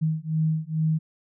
sine beating tone pair, 156.8 / 159.1 Hz, D#3 / D#3, +14 / +39 cents, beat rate 2.3 Hz, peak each -25 dBFS, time 0.01-0.99 s, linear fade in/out 20 ms, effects none

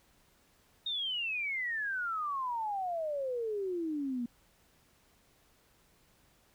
sine exponential sweep, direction down, 3729 to 233.1 Hz, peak -32 dBFS, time 0.86-4.26 s, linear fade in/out 5 ms, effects pink hiss -67 dBFS RMS until 6.54 s

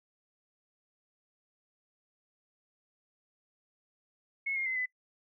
sine tone with pitch steps, 2185 / 2132 / 2054 / 2007 Hz, C#7 / C7 / C7 / B6, -26 / +32 / -33 / +27 cents, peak -30 dBFS, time 4.46-4.86 s, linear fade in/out 10 ms, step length 100 ms, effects noise-tail reverb RT60 0.1 s tail -22 dB re dry

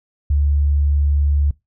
sine tone, 72.1 Hz, D2, 31 cents flat, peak -13 dBFS, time 0.3-1.51 s, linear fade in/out 5 ms, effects noise-tail reverb RT60 0.2 s tail -22 dB re dry

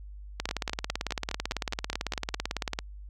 two click trains, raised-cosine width 0.2 ms, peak -14 / -12 dBFS, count 10 / 44, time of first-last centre 0.49-2.342 / 0.4-2.789 s, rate 4.86 / 18 Hz, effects added 50 Hz sine -41 dBFS peak until 3.09 s

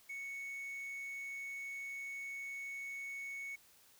triangle tone, 2217 Hz, C#7, in tune, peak -40 dBFS, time 0.09-3.56 s, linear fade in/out 10 ms, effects white hiss -65 dBFS RMS until 3.99 s

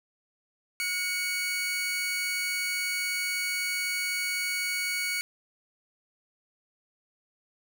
sawtooth tone pair together, 1453.4 / 2232 Hz, F#6 / C#7, -31 / +11 cents, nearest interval perfect fifth, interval 742 cents, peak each -34 / -25 dBFS, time 0.8-5.21 s, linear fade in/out 0 ms, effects none

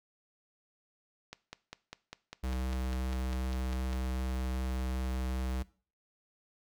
click train, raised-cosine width 0.2 ms, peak -25 dBFS, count 14, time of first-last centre 1.33-3.93 s, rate 5 Hz
square tone, 64.1 Hz, C2, 35 cents flat, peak -33 dBFS, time 2.43-5.63 s, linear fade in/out 10 ms
effects noise-tail reverb RT60 0.4 s tail -19 dB re dry

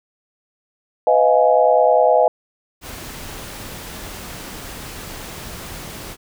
sine chord, F half-diminished seventh, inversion second, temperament just, 502.9 / 628.6 / 698.5 / 838.1 Hz, Cb5 / Eb5 / F5 / Ab5, +31 / +18 / 0 / +16 cents, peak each -16 / -15 / -17 / -18 dBFS, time 1.07-2.28 s, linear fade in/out 2 ms
pink noise, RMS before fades -33 dBFS, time 2.81-6.17 s, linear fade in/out 50 ms
effects none

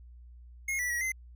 square tone with pitch steps, 2155 / 1962 / 1914 / 2064 Hz, C#7 / B6 / A#6 / C7, -49 / -12 / +45 / -24 cents, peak -30 dBFS, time 0.68-1.12 s, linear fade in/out 5 ms, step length 110 ms, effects added 60 Hz sine -48 dBFS peak until 1.35 s

